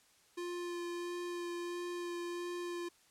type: tone with vibrato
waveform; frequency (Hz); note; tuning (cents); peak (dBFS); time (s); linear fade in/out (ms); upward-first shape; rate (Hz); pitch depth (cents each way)
square; 349.2; F4; 0; -39; 0.37-2.89; 10; sine; 1.5; 11
effects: white hiss -67 dBFS RMS until 3.1 s + low-pass 10000 Hz 12 dB/octave